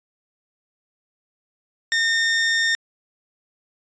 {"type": "tone", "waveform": "sawtooth", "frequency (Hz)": 1824, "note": "A#6", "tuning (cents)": -38, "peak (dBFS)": -14, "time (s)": [1.92, 2.75], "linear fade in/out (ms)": 0, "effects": ["resampled to 16000 Hz"]}